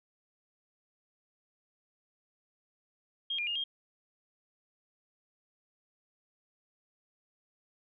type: tone with pitch steps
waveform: sine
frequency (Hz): 3235 / 2410 / 2838 / 3224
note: G#7 / D7 / F7 / G7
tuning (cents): -46 / +44 / +27 / +48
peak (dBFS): -31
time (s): 3.3-3.64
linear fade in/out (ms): 5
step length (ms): 85
effects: none